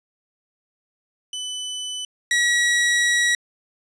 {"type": "tone pair in turn", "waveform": "sawtooth", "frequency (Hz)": [3000, 1919], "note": ["F#7", "A#6"], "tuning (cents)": [23, 50], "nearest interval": "minor sixth", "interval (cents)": 773, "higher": "first", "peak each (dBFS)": [-24, -13], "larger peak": "second", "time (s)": [[1.33, 2.05], [2.31, 3.35]], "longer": "second", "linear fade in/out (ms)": 2, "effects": ["resampled to 22050 Hz"]}